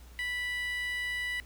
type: tone with high-pass filter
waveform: 15% pulse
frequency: 985 Hz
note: B5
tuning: 5 cents flat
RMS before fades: -34 dBFS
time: 0.19-1.4 s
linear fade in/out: 0 ms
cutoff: 2100 Hz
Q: 7.8
effects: added 60 Hz sine -49 dBFS peak until 1.45 s + pink hiss -58 dBFS RMS until 1.45 s